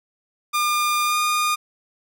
sawtooth tone with pitch glide, 1205 to 1219 Hz, D6 to D#6, +44 to -36 cents, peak -15 dBFS, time 0.53-1.56 s, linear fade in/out 20 ms, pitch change +20 cents, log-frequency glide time 1.04-1.17 s, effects none

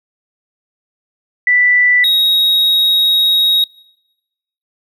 sine / triangle tone pair in turn, 1975.5 / 3783 Hz, B6 / A#7, 0 / +25 cents, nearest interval major seventh, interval 1125 cents, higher second, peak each -8 dBFS, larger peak neither, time 1.47-2.04 / 2.04-3.64 s, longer second, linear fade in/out 2 ms, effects noise-tail reverb RT60 1.0 s tail -24 dB re dry

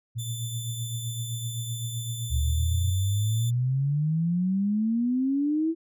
sine tone with tremolo, 116.54 Hz, A#2, in tune, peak -27 dBFS, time 0.15-2.92 s, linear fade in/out 20 ms, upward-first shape triangle, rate 7.8 Hz, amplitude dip 65%
15% pulse tone, 3525 Hz, A7, 2 cents sharp, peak -29 dBFS, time 0.18-3.51 s, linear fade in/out 20 ms
sine exponential sweep, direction up, 68.5 to 332.5 Hz, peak -22 dBFS, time 2.29-5.75 s, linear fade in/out 50 ms
effects none

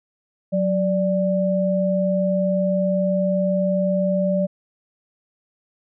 sine tone pair together, 184.99 / 587.3 Hz, F#3 / D5, 0 / 0 cents, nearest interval octave + minor sixth, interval 2000 cents, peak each -20 dBFS, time 0.52-4.47 s, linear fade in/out 20 ms, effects none

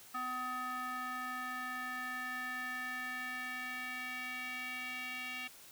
square tone with band-pass filter sweep, 252.5 Hz, B3, 39 cents sharp, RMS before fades -41 dBFS, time 0.14-5.48 s, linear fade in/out 10 ms, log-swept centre 1300 to 2500 Hz, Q 3.7, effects white hiss -56 dBFS RMS until 5.71 s

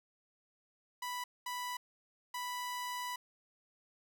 sawtooth tone bursts at uneven times, 987.8 Hz, B5, in tune, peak -34 dBFS, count 3, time 1.02-1.24 / 1.46-1.77 / 2.34-3.16 s, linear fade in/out 5 ms, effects none

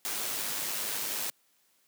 white noise with amplitude modulation, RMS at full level -32 dBFS, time 0.05-1.3 s, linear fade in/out 0 ms, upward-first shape sine, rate 104 Hz, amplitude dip 35%, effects white hiss -69 dBFS RMS until 1.87 s + high-pass 150 Hz 12 dB/octave

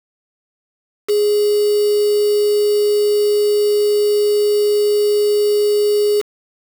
sine tone with quantisation, 415.3 Hz, G#4, in tune, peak -12 dBFS, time 1.08-6.22 s, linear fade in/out 20 ms, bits 4, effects none

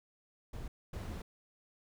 brown noise bursts at uneven times, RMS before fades -42 dBFS, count 2, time 0.53-0.68 / 0.93-1.22 s, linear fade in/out 5 ms, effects none

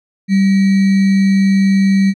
sine tone with sample-and-hold, 194.6 Hz, G3, 12 cents flat, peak -8 dBFS, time 0.28-2.14 s, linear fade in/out 50 ms, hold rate 2100 Hz, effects low-pass 5000 Hz 12 dB/octave

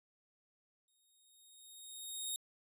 10% pulse tone with exponential growth, 3729 Hz, A#7, in tune, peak -28 dBFS, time 0.88-2.36 s, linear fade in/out 1 ms, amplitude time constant 320 ms, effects resampled to 32000 Hz

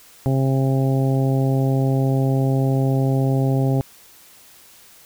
harmonic tone, 133.8 Hz, C3, 39 cents sharp, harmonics 1 / 2 / 3 / 4 / 5 / 6, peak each -17 / -23 / -27 / -29 / -31 / -33 dBFS, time 0.26-3.81 s, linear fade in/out 0 ms, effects white hiss -48 dBFS RMS until 5.05 s

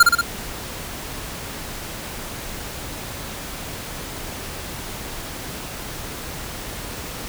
square tone with echo, 1396.9 Hz, F6, in tune, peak -7 dBFS, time 0-0.03 s, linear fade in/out 5 ms, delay 61 ms, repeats 3, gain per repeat -3 dB, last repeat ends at 0.213 s, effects pink hiss -32 dBFS RMS until 7.28 s

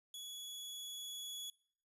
sawtooth tone with level ramp, 3382 Hz, G#7, 31 cents sharp, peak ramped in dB -43 to -40 dBFS, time 0.14-1.5 s, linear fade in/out 2 ms, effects noise-tail reverb RT60 0.6 s tail -24 dB re dry + resampled to 32000 Hz

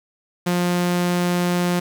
sawtooth tone, 176.7 Hz, F3, 21 cents sharp, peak -14 dBFS, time 0.46-1.8 s, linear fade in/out 10 ms, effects 8-bit

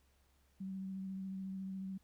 sine tone with vibrato, 191.1 Hz, G3, 44 cents flat, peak -40 dBFS, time 0.6-1.98 s, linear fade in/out 10 ms, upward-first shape triangle, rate 14 Hz, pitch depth 19 cents each way, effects added 68 Hz sine -70 dBFS peak until 2.03 s + pink hiss -75 dBFS RMS until 2.03 s

